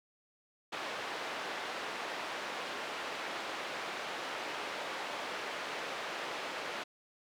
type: band-pass noise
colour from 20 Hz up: pink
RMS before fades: -40 dBFS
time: 0.72-6.84 s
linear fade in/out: 10 ms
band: 510 to 3300 Hz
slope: 12 dB/octave
effects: none